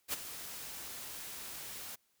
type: noise with ADSR envelope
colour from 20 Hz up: white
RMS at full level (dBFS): -34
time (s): 0.08-1.96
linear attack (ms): 51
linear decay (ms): 20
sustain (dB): -11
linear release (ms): 16
effects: white hiss -75 dBFS RMS until 2.2 s